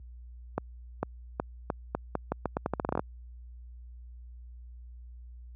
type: accelerating click train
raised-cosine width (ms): 1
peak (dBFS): -14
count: 18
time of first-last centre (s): 0.58-2.994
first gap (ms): 450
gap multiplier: 0.82
effects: added 60 Hz sine -38 dBFS peak until 5.55 s + high-pass 80 Hz 12 dB/octave